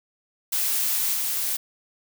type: noise with level steps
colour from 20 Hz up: blue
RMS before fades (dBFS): -24 / -26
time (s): 0.52-1.57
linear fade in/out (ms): 10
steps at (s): 1.13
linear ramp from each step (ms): 20
effects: none